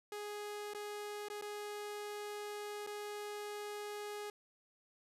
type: tone with dropouts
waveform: sawtooth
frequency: 415.3 Hz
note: G#4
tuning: in tune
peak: -38 dBFS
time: 0.12-4.3 s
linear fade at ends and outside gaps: 2 ms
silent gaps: 0.736-0.747 / 1.285-1.3 / 1.413-1.422 / 2.865-2.872 s
effects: resampled to 32000 Hz